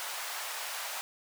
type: high-pass noise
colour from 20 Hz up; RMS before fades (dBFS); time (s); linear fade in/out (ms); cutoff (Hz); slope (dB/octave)
pink; -38; 0-1.01; 0; 710; 24
effects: none